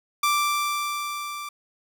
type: tone with level ramp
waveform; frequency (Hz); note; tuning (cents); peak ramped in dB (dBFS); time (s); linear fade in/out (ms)
sawtooth; 1174.7; D6; 0; -15 to -29; 0.23-1.49; 5
effects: none